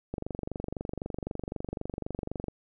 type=click train; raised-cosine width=2 ms; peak=-20 dBFS; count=57; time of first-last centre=0.14-2.483 s; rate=23.9 Hz; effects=none